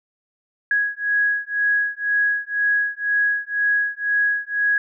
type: beating tone pair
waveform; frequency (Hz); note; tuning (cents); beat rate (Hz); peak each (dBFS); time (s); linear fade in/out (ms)
sine; 1661.2 / 1663.2; G#6 / G#6; 0 / +2; 2; -21; 0.71-4.78; 2
effects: none